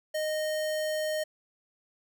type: tone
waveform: square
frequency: 618 Hz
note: D#5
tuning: 12 cents flat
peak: -29 dBFS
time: 0.14-1.24 s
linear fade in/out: 10 ms
effects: none